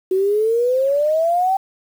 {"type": "exponential sweep", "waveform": "sine", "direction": "up", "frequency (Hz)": [370, 783], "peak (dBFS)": -14, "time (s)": [0.11, 1.57], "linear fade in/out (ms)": 5, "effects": ["7-bit"]}